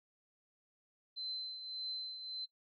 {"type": "tone with tremolo", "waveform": "sine", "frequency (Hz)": 4070, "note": "C8", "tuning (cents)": -49, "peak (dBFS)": -38, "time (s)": [1.16, 2.46], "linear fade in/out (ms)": 20, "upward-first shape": "triangle", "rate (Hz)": 1.7, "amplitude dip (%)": 60, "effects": ["noise-tail reverb RT60 0.1 s tail -19 dB re dry", "AAC 64 kbps"]}